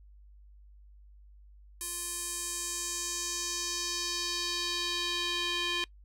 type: tone with band-pass filter sweep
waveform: square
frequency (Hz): 349.2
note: F4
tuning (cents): 0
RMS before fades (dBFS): -34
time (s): 1.81-5.84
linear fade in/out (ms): 0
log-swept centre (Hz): 10000 to 3100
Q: 2.1
effects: noise-tail reverb RT60 0.1 s tail -23 dB re dry + added 50 Hz sine -52 dBFS peak until 6.04 s